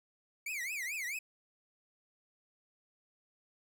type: tone with vibrato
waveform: 45% pulse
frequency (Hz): 2217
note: C#7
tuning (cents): 0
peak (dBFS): -36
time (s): 0.46-1.19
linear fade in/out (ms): 5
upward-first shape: triangle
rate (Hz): 4.6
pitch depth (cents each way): 300
effects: none